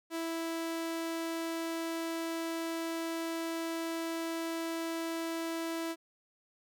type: tone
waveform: sawtooth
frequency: 329.6 Hz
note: E4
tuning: in tune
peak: -30 dBFS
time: 0.1-5.96 s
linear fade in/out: 50 ms
effects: none